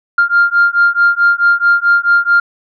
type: beating tone pair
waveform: sine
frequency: 1396.9 / 1401.5 Hz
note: F6 / F6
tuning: 0 / +6 cents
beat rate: 4.6 Hz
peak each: -10 dBFS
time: 0.18-2.4 s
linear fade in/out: 5 ms
effects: tanh soft clip ceiling -2 dBFS